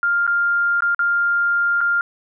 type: tone with dropouts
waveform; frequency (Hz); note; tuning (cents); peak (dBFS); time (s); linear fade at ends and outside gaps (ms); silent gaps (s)
sine; 1400; F6; +4; -15; 0.03-2.01; 1; 0.267-0.276 / 0.806-0.822 / 0.947-0.992 / 1.807-1.812
effects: none